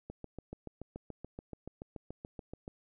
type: click train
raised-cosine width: 2 ms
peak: -29 dBFS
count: 19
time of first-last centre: 0.1-2.679 s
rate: 6.98 Hz
effects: none